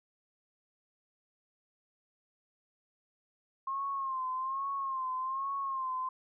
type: tone with vibrato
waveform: sine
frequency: 1066 Hz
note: C6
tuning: 32 cents sharp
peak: -32 dBFS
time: 3.67-6.09 s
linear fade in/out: 5 ms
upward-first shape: sine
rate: 1.2 Hz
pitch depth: 65 cents each way
effects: none